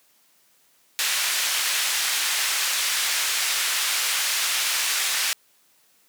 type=band-pass noise; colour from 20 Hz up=pink; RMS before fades=-24 dBFS; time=0.99-5.33 s; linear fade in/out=0 ms; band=1900 to 12000 Hz; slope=12 dB/octave; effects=white hiss -61 dBFS RMS until 6.08 s + high-pass 150 Hz 12 dB/octave